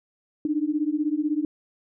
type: beating tone pair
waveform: sine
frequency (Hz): 293.7 / 309.7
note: D4 / D#4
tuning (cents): 0 / -8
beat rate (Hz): 16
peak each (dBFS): -25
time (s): 0.45-1.45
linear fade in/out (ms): 2
effects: none